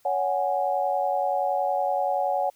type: chord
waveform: sine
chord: C# suspended fourth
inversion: none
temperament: equal with one note detuned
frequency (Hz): 561.5 / 740 / 830.6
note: C#5 / F#5 / G#5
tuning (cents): +22 / 0 / 0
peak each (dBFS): -27 / -25 / -28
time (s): 0.05-2.5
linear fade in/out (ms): 5
effects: white hiss -62 dBFS RMS until 2.55 s